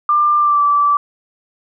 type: tone with pitch glide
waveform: sine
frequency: 1192 to 1160.7 Hz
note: D6 to D6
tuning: +25 to -21 cents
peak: -10 dBFS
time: 0.09-0.97 s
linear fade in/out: 2 ms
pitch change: -46 cents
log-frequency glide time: 0.38-0.62 s
effects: none